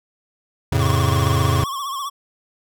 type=chord; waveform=square; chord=F augmented; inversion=none; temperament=just; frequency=87.31 / 109.13 / 136.42 Hz; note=F2 / A2 / C#3; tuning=0 / -14 / -27 cents; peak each=-21 dBFS; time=0.72-1.64 s; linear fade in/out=5 ms
type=tone with vibrato; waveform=square; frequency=1104 Hz; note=C#6; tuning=7 cents flat; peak=-25 dBFS; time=0.79-2.1 s; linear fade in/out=20 ms; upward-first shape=triangle; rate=15 Hz; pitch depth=97 cents each way
effects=none